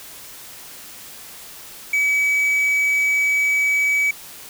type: tone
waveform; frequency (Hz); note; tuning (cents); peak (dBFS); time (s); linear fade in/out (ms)
triangle; 2281; C#7; +49; -14; 1.93-4.11; 5
effects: white hiss -39 dBFS RMS until 4.49 s